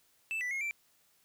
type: tone with pitch steps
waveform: triangle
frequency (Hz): 2642 / 1979 / 2157 / 2343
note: E7 / B6 / C#7 / D7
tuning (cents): +3 / +3 / -48 / -5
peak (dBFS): -31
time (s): 0.31-0.71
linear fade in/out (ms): 0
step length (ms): 100
effects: white hiss -69 dBFS RMS until 1.24 s